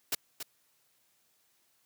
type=noise with echo; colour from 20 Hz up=white; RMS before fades=-30 dBFS; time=0.12-0.15 s; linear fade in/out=5 ms; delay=280 ms; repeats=1; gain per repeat=-9 dB; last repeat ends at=0.43 s; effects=white hiss -71 dBFS RMS until 1.85 s + high-pass 80 Hz 12 dB/octave